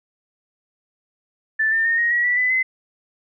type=tone with pitch steps; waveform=sine; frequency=1760 / 1798 / 1836.9 / 1876.5 / 1917.1 / 1958.5 / 2001 / 2044 Hz; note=A6 / A6 / A#6 / A#6 / A#6 / B6 / B6 / C7; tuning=0 / +37 / -26 / +11 / +48 / -15 / +22 / -41 cents; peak=-16 dBFS; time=1.59-2.63 s; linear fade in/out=10 ms; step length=130 ms; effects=none